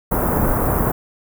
pink band-stop noise, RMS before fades -18 dBFS, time 0.11-0.92 s, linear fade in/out 10 ms, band 1300 to 13000 Hz, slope 24 dB/octave, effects none

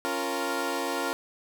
15% pulse chord, Bb minor, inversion first, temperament equal, 277.2 / 349.2 / 466.2 Hz, Db4 / F4 / Bb4, 0 / 0 / 0 cents, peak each -26 dBFS, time 0.05-1.13 s, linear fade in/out 0 ms, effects none

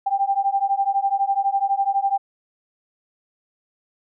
sine beating tone pair, 784 / 796 Hz, G5 / G5, 0 / +26 cents, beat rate 12 Hz, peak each -21 / -21 dBFS, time 0.06-2.18 s, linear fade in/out 10 ms, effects none

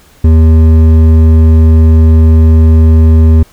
triangle tone with hard clipping, 80 Hz, D#2, 49 cents sharp, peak -3 dBFS, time 0.24-3.43 s, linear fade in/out 5 ms, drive 13 dB, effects pink hiss -43 dBFS RMS until 3.52 s

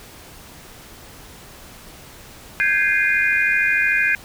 sine chord, Ab major seventh, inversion third, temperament equal with one note detuned, 1568 / 1661.2 / 2093 / 2450 Hz, G6 / Ab6 / C7 / Eb7, 0 / 0 / 0 / -27 cents, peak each -21 / -21 / -22 / -20 dBFS, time 2.6-4.15 s, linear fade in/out 0 ms, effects pink hiss -42 dBFS RMS until 4.24 s

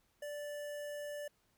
square tone with notch filter, 585 Hz, D5, 7 cents flat, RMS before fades -43 dBFS, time 0.22-1.28 s, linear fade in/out 5 ms, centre 4100 Hz, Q 1.6, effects pink hiss -75 dBFS RMS until 1.57 s

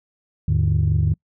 sine tone cluster, 79.8 / 105 / 150.4 Hz, D#2 / G#2 / D3, +44 / +19 / +42 cents, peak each -19 dBFS, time 0.48-1.14 s, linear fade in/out 5 ms, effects noise-tail reverb RT60 0.1 s tail -26 dB re dry + tanh soft clip ceiling -10 dBFS

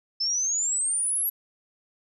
sine exponential sweep, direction up, 5230 to 11720 Hz, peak -23 dBFS, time 0.2-1.3 s, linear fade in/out 10 ms, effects none

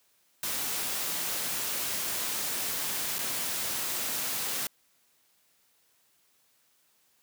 white noise with dropouts, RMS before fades -32 dBFS, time 0.43-4.67 s, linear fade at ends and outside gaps 2 ms, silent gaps 3.185-3.189 s, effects white hiss -68 dBFS RMS until 7.22 s + high-pass 100 Hz 12 dB/octave

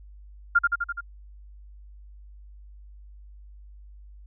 sine tone with echo, 1400 Hz, F6, 4 cents sharp, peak -14 dBFS, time 0.55-0.59 s, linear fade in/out 10 ms, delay 84 ms, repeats 5, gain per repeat -3 dB, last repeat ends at 1.01 s, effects added 50 Hz sine -44 dBFS peak until 4.26 s

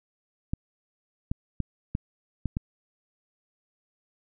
clicks, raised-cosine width 5 ms, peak -15 dBFS, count 6, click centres 0.535 / 1.315 / 1.603 / 1.951 / 2.457 / 2.569 s, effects none

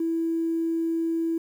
triangle tone, 329.6 Hz, E4, in tune, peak -19 dBFS, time 0-1.38 s, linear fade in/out 5 ms, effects tanh soft clip ceiling -21 dBFS + 9-bit

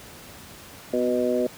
harmonic tone with a mistuned harmonic, 123.47 Hz, B2, in tune, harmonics 2 / 3 / 4 / 5, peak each -26 / -26 / -26 / -26 dBFS, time 0.93-1.47 s, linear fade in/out 5 ms, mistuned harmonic 2, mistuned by +21 cents, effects pink hiss -44 dBFS RMS until 1.57 s + high-pass 60 Hz 12 dB/octave

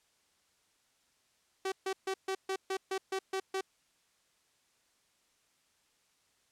sawtooth tone bursts, 382.6 Hz, G4, 42 cents flat, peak -28 dBFS, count 10, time 1.65-3.61 s, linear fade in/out 5 ms, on 70 ms, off 140 ms, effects white hiss -72 dBFS RMS until 6.51 s + low-pass 9000 Hz 12 dB/octave

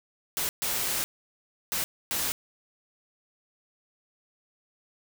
white noise bursts at uneven times, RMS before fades -29 dBFS, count 4, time 0.37-0.49 / 0.62-1.04 / 1.72-1.84 / 2.11-2.32 s, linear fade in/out 0 ms, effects none

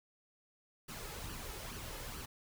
pink noise with flanger, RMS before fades -45 dBFS, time 0.88-2.26 s, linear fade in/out 10 ms, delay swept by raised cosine 0.67 to 2.37 ms, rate 2.3 Hz, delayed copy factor +0.5, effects none

